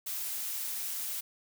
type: noise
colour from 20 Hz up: blue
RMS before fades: -36 dBFS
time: 0.06-1.21 s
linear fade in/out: 10 ms
effects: none